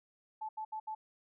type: tone bursts at uneven times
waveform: sine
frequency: 869 Hz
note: A5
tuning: 22 cents flat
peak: -37 dBFS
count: 4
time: 0.41-0.49 / 0.57-0.65 / 0.72-0.8 / 0.87-0.95 s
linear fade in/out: 10 ms
effects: none